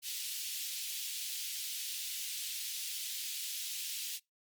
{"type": "high-pass noise", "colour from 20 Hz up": "pink", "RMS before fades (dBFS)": -40, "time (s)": [0.02, 4.2], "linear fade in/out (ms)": 50, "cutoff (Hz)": 2900, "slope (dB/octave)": 24, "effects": ["noise-tail reverb RT60 0.2 s tail -25 dB re dry", "Opus 48 kbps"]}